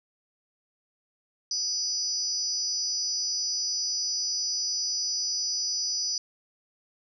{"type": "tone cluster", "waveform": "sine", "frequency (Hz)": [4747, 5090, 5900], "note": ["D8", "D#8", "F#8"], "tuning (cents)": [18, 39, -6], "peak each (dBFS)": -31, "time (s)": [1.51, 6.18], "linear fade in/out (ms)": 2, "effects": []}